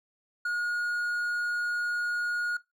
triangle tone, 1439 Hz, F#6, 49 cents flat, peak -25 dBFS, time 0.45-2.57 s, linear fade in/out 5 ms, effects noise-tail reverb RT60 0.2 s tail -19 dB re dry

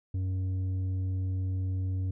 sine tone with tanh clipping, 93.6 Hz, F#2, 20 cents sharp, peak -29 dBFS, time 0.14-2.11 s, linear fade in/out 5 ms, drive 6 dB, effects none

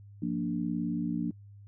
sine chord, Bb major, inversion second, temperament equal, 174.61 / 233.1 / 293.7 Hz, F3 / Bb3 / D4, 0 / 0 / 0 cents, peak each -33 dBFS, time 0.22-1.31 s, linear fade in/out 5 ms, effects noise-tail reverb RT60 0.1 s tail -25 dB re dry + added 101 Hz sine -48 dBFS peak until 1.67 s

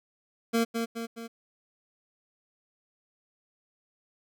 25% pulse tone with echo, 230 Hz, A#3, 23 cents flat, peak -19 dBFS, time 0.53-0.65 s, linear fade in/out 20 ms, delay 210 ms, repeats 3, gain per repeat -5 dB, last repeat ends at 1.28 s, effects none

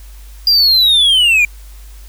triangle linear sweep, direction down, 4843 to 2349 Hz, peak -6 dBFS, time 0.47-1.45 s, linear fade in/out 2 ms, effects added 50 Hz sine -32 dBFS peak until 2.08 s + white hiss -45 dBFS RMS until 2.08 s

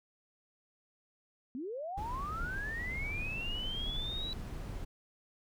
sine linear sweep, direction up, 233.1 to 3951 Hz, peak -37 dBFS, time 1.55-4.33 s, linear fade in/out 0 ms
brown noise, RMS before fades -40 dBFS, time 1.97-4.85 s, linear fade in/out 10 ms
effects none

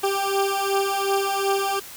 20% pulse beating tone pair, 392 / 394.7 Hz, G4 / G4, 0 / +12 cents, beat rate 2.7 Hz, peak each -20 / -18 dBFS, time 0.03-1.8 s, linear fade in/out 10 ms, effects white hiss -40 dBFS RMS until 1.96 s

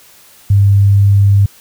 sine tone, 99.9 Hz, G2, 33 cents sharp, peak -5 dBFS, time 0.5-1.46 s, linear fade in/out 5 ms, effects white hiss -43 dBFS RMS until 1.6 s

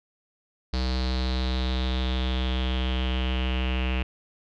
square tone with low-pass filter sweep, 63.8 Hz, C2, 43 cents flat, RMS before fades -26 dBFS, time 0.73-4.03 s, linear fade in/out 5 ms, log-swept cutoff 4400 to 2700 Hz, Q 6.4, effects none

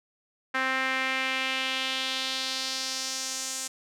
sawtooth tone with band-pass filter sweep, 262.6 Hz, C4, 6 cents sharp, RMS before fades -30 dBFS, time 0.54-3.68 s, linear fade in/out 10 ms, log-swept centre 1700 to 7400 Hz, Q 2.2, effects none

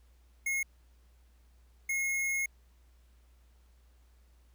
square tone bursts at uneven times, 2162 Hz, C#7, 44 cents flat, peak -30 dBFS, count 2, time 0.46-0.63 / 1.89-2.46 s, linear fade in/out 5 ms, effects added 60 Hz sine -59 dBFS peak until 4.54 s + pink hiss -72 dBFS RMS until 4.54 s

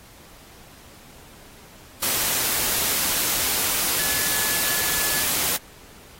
sine tone in noise, 1717 Hz, A6, 43 cents flat, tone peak -33 dBFS, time 3.98-5.24 s, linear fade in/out 10 ms, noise white, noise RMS -23 dBFS, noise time 2.02-5.57 s, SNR -13 dB, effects pink hiss -48 dBFS RMS until 6.19 s + AAC 48 kbps

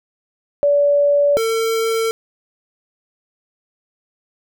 sine / square tone pair in turn, 575 / 450.9 Hz, D5 / A4, -37 / +42 cents, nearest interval major third, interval 421 cents, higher first, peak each -11 / -17 dBFS, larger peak first, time 0.63-1.37 / 1.37-2.11 s, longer neither, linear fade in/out 0 ms, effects none

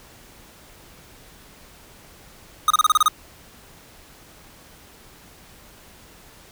square tone bursts, 1244.5 Hz, D#6, in tune, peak -13 dBFS, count 8, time 2.68-3.082 s, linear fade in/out 2 ms, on 24 ms, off 30 ms, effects pink hiss -48 dBFS RMS until 6.51 s

